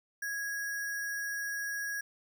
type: tone with sample-and-hold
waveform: sine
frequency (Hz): 1657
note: G#6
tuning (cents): -4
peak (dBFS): -33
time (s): 0.22-2.01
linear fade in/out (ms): 5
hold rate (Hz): 7350
effects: none